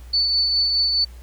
sine tone with tremolo, 4489 Hz, C#8, 21 cents sharp, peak -15 dBFS, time 0.13-1.05 s, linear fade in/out 10 ms, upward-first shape triangle, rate 4.8 Hz, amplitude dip 35%, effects added 60 Hz sine -37 dBFS peak until 1.22 s + pink hiss -52 dBFS RMS until 1.22 s

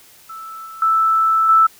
sine tone with level steps, 1318.5 Hz, E6, in tune, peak -30 / -32 / -12 / -8 dBFS, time 0.29-1.67 s, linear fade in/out 10 ms, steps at 0.66 / 0.82 / 1.49 s, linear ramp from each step 2 ms, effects white hiss -47 dBFS RMS until 1.79 s

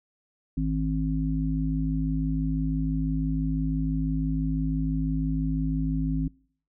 harmonic tone, 53 Hz, G#1, 36 cents sharp, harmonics 1 / 3 / 5, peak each -28 / -28 / -28 dBFS, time 0.57-6.28 s, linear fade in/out 5 ms, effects noise-tail reverb RT60 0.6 s tail -26 dB re dry

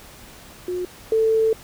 sine tone pair in turn, 360 / 443.8 Hz, F#4 / A4, -47 / +15 cents, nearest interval major third, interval 362 cents, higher second, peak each -23 / -15 dBFS, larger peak second, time 0.68-0.85 / 1.12-1.53 s, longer second, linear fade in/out 2 ms, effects pink hiss -44 dBFS RMS until 1.63 s

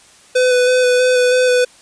square tone with vibrato, 501 Hz, B4, 25 cents sharp, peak -11 dBFS, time 0.35-1.65 s, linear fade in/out 10 ms, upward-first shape square, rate 3.1 Hz, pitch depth 14 cents each way, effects white hiss -46 dBFS RMS until 1.81 s + resampled to 22050 Hz

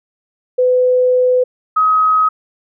sine tone pair in turn, 503 / 1267.5 Hz, B4 / D#6, +32 / +32 cents, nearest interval octave + major third, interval 1600 cents, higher second, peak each -9 dBFS, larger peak neither, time 0.58-1.44 / 1.76-2.29 s, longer first, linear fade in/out 10 ms, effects none

